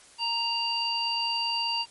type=harmonic tone; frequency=932.3 Hz; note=A#5; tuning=in tune; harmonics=1 / 3 / 5; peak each=-31 / -30 / -29 dBFS; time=0.18-1.86 s; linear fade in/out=50 ms; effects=white hiss -53 dBFS RMS until 1.9 s + MP3 48 kbps